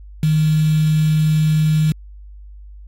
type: tone with quantisation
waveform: sine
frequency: 155 Hz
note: D#3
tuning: 6 cents flat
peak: -12 dBFS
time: 0.23-1.92 s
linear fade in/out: 2 ms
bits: 5
effects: added 50 Hz sine -35 dBFS peak until 2.87 s + AAC 48 kbps